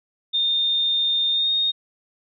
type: tone with pitch glide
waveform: sine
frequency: 3637 to 3703 Hz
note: A#7 to A#7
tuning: -43 to -12 cents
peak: -18 dBFS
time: 0.33-1.72 s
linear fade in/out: 20 ms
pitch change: +31 cents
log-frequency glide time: 1.31-1.5 s
effects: none